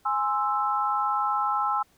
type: chord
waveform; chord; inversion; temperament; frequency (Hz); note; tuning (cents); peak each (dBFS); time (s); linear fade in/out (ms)
sine; Ab augmented; none; equal; 830.6 / 1046.5 / 1318.5; Ab5 / C6 / E6; 0 / 0 / 0; -27 / -29 / -26; 0.05-1.83; 10
effects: pink hiss -63 dBFS RMS until 1.97 s